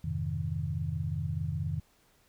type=chord; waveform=sine; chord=F minor seventh; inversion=none; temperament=equal; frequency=87.31 / 103.83 / 130.81 / 155.56 Hz; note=F2 / Ab2 / C3 / Eb3; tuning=0 / 0 / 0 / 0 cents; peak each=-35 / -38 / -37 / -34 dBFS; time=0.04-1.8 s; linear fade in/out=5 ms; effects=pink hiss -66 dBFS RMS until 2.28 s